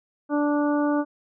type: harmonic tone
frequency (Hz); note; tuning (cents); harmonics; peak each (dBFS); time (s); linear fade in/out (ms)
292.9; D4; -5; 1 / 2 / 3 / 4 / 5; -21 / -27 / -31 / -33 / -35; 0.29-1.05; 50
effects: none